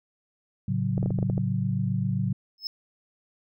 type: chord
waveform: sine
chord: F# minor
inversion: first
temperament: equal with one note detuned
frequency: 110 / 137.55 / 185 Hz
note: A2 / C#3 / F#3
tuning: 0 / -13 / 0 cents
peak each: -28 dBFS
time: 0.68-2.33 s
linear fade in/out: 5 ms
type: clicks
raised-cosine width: 2 ms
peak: -18 dBFS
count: 8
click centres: 0.979 / 1.029 / 1.06 / 1.106 / 1.188 / 1.228 / 1.299 / 1.379 s
type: tone with exponential growth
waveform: triangle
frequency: 5200 Hz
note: E8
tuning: 24 cents flat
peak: -23 dBFS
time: 2.58-2.67 s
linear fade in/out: 1 ms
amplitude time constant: 19 ms
effects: none